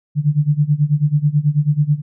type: tone with tremolo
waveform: sine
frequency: 148 Hz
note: D3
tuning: 14 cents sharp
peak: -9 dBFS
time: 0.15-2.02 s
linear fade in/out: 50 ms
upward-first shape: sine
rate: 9.2 Hz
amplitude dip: 90%
effects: none